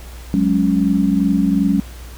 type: chord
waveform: sine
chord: F# suspended second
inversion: none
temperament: equal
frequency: 185 / 207.7 / 277.2 Hz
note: F#3 / G#3 / C#4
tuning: 0 / 0 / 0 cents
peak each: -17 dBFS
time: 0.34-1.8 s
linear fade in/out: 0 ms
effects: added 60 Hz sine -32 dBFS peak until 2.17 s + pink hiss -41 dBFS RMS until 2.17 s